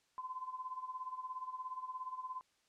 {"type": "tone with tremolo", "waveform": "sine", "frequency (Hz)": 1024, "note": "C6", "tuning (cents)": -38, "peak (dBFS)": -38, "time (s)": [0.18, 2.41], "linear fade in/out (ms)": 0, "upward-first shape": "sine", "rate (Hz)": 17, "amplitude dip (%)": 75, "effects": ["white hiss -75 dBFS RMS until 2.68 s", "low-pass 7000 Hz 12 dB/octave"]}